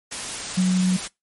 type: tone in noise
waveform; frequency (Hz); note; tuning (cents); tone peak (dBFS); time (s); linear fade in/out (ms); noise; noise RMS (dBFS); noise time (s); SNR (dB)
sine; 184.3; F#3; -7; -16; 0.57-0.97; 10; white; -30; 0.11-1.08; +11
effects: noise-tail reverb RT60 0.2 s tail -24 dB re dry + MP3 48 kbps